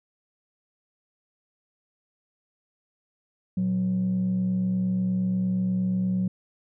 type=tone pair together; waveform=sine; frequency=116.54 / 185 Hz; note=A#2 / F#3; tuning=0 / 0 cents; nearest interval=minor sixth; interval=800 cents; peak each=-31 / -21 dBFS; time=3.57-6.28 s; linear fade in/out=5 ms; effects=tanh soft clip ceiling -19 dBFS